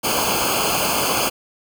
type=noise with comb filter; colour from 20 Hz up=pink; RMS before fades=-20 dBFS; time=0.03-1.3 s; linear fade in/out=20 ms; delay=0.53 ms; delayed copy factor=-1; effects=none